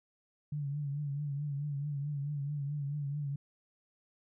sine tone with vibrato, 143.9 Hz, D3, 35 cents flat, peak -33 dBFS, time 0.52-3.36 s, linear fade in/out 5 ms, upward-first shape triangle, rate 4.6 Hz, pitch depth 73 cents each way, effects none

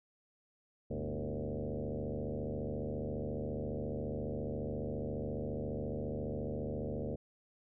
sine tone with frequency modulation, 162.7 Hz, E3, 22 cents flat, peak -35 dBFS, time 0.9-7.16 s, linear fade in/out 10 ms, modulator 74.5 Hz, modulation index 5.6, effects none

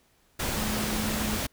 sine tone in noise, 214.3 Hz, A3, 45 cents flat, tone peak -31 dBFS, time 0.57-1.38 s, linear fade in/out 10 ms, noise pink, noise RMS -30 dBFS, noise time 0.39-1.47 s, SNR -4 dB, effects pink hiss -65 dBFS RMS until 1.52 s

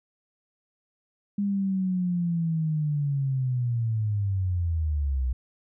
sine linear sweep, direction down, 203.8 to 60.9 Hz, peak -23 dBFS, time 1.38-5.33 s, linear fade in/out 5 ms, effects none

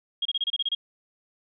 sine tone bursts, 3262 Hz, G#7, 32 cents flat, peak -23 dBFS, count 9, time 0.22-0.75 s, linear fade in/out 5 ms, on 34 ms, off 28 ms, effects none

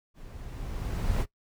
brown noise with level ramp, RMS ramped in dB -46 to -25 dBFS, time 0.14-1.26 s, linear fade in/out 50 ms, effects noise-tail reverb RT60 0.1 s tail -18 dB re dry

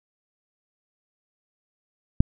click, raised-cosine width 5 ms, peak -3 dBFS, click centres 2.205 s, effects none

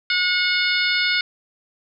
harmonic tone with a mistuned harmonic, 726 Hz, F#5, 33 cents flat, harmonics 2 / 3 / 4 / 5 / 6 / 7, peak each -23 / -22 / -28 / -26 / -25 / -28 dBFS, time 0.1-1.21 s, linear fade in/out 2 ms, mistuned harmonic 5, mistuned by -16 cents, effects none

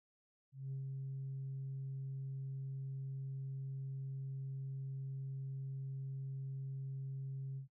sine tone with ADSR envelope, 134.9 Hz, C#3, 47 cents flat, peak -37 dBFS, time 0.52-7.68 s, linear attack 200 ms, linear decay 110 ms, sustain -2 dB, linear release 110 ms, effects noise-tail reverb RT60 0.1 s tail -22 dB re dry + tanh soft clip ceiling -37 dBFS

